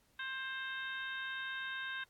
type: harmonic tone with a mistuned harmonic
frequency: 528 Hz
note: C5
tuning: 16 cents sharp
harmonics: 2 / 3 / 4 / 5 / 6 / 7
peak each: -49 / -40 / -52 / -50 / -52 / -48 dBFS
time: 0.19-2.04 s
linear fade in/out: 5 ms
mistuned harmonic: 6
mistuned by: -25 cents
effects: pink hiss -72 dBFS RMS until 2.09 s + AAC 64 kbps